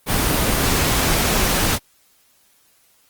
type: noise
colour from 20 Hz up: pink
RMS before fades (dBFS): -18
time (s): 0.06-1.79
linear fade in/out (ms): 50
effects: white hiss -58 dBFS RMS until 3.09 s + Opus 24 kbps